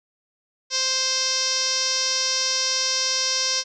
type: tone with low-pass filter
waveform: 5% pulse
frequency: 523.3 Hz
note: C5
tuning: in tune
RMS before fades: -23 dBFS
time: 0.7-3.64 s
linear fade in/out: 50 ms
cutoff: 5500 Hz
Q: 6.1
effects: none